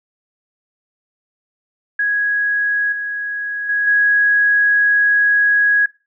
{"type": "tone with level steps", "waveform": "sine", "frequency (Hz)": 1661.2, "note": "G#6", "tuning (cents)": 0, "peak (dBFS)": [-14, -20, -14, -10], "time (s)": [1.99, 5.86], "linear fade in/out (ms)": 5, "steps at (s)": [2.92, 3.69, 3.87], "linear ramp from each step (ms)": 5, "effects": ["noise-tail reverb RT60 0.3 s tail -21 dB re dry"]}